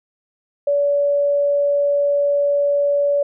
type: tone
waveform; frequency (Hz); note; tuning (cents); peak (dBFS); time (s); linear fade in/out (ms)
sine; 572; D5; -46; -14; 0.67-3.23; 5
effects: none